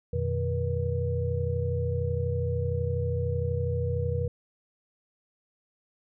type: tone cluster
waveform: sine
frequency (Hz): 88.1 / 120.9 / 152.2 / 481.7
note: F2 / B2 / D#3 / B4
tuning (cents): +16 / -36 / -38 / -43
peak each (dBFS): -29 / -31 / -35 / -31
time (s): 0.13-4.28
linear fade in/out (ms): 5
effects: none